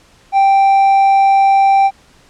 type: tone with hard clipping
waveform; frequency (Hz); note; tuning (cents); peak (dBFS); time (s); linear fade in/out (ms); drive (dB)
sine; 784; G5; 0; -8; 0.32-1.91; 50; 3
effects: pink hiss -48 dBFS RMS until 2.29 s + low-pass 8000 Hz 12 dB/octave